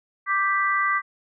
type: chord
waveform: sine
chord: G major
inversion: second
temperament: equal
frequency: 1174.7 / 1568 / 1975.5 Hz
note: D6 / G6 / B6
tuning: 0 / 0 / 0 cents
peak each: -22 / -27 / -24 dBFS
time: 0.26-1.02 s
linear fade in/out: 50 ms
effects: none